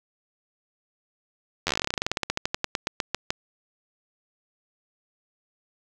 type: slowing click train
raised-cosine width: 0.2 ms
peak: -7 dBFS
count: 30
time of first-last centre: 1.67-3.305 s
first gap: 11 ms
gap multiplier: 1.1
effects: none